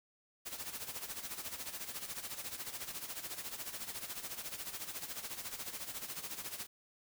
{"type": "noise with tremolo", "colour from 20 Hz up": "white", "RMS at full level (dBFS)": -41, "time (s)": [0.45, 6.67], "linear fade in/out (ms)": 20, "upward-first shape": "sine", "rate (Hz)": 14, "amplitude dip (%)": 70, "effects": []}